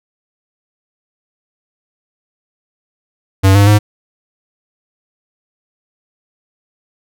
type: tone with pitch steps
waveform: square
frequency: 96.3 / 100.9 / 104.7 Hz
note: G2 / G#2 / G#2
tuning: -30 / -49 / +15 cents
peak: -6 dBFS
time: 3.43-3.79 s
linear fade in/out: 20 ms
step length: 120 ms
effects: none